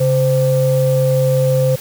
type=tone pair together; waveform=sine; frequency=137.1 / 518 Hz; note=C#3 / C5; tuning=-19 / -17 cents; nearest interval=octave + major seventh; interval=2302 cents; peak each=-13 / -13 dBFS; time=0-1.76 s; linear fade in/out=10 ms; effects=tanh soft clip ceiling -5 dBFS + white hiss -33 dBFS RMS until 1.8 s